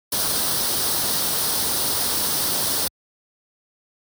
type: noise with comb filter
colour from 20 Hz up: white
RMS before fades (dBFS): -22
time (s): 0.12-2.88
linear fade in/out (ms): 5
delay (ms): 0.21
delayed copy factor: +0.6
effects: high-pass 60 Hz 12 dB/octave + MP3 96 kbps